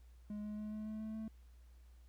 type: tone with pitch steps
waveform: triangle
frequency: 208.8 / 210.6 / 212.4 / 214.3 / 216.2 / 218 / 219.9 Hz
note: G#3 / G#3 / G#3 / A3 / A3 / A3 / A3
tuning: +10 / +24 / +39 / -45 / -30 / -16 / -1 cents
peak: -39 dBFS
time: 0.3-1.28 s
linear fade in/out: 2 ms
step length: 140 ms
effects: added 60 Hz sine -57 dBFS peak until 2.08 s + pink hiss -75 dBFS RMS until 2.08 s